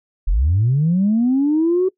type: linear sweep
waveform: sine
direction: up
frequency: 34.65 to 380.5 Hz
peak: -12 dBFS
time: 0.27-1.89 s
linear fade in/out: 10 ms
effects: noise-tail reverb RT60 0.1 s tail -22 dB re dry + tanh soft clip ceiling -9 dBFS